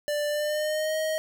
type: tone with pitch glide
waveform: square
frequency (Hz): 590 to 628.7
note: D5 to D#5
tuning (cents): +8 to +18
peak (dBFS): -26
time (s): 0.08-1.18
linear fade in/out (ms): 0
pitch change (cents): +110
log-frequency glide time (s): 0.28-0.97
effects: none